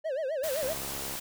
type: tone with vibrato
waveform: triangle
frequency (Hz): 576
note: D5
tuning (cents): -34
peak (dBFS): -27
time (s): 0.04-0.74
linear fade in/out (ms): 20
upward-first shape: sine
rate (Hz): 7.7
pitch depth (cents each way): 210
type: noise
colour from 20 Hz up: white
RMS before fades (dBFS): -37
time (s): 0.43-1.2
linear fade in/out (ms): 10
type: click train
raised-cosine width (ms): 1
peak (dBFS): -27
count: 37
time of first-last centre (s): 0.63-1.154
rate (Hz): 68.7
effects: none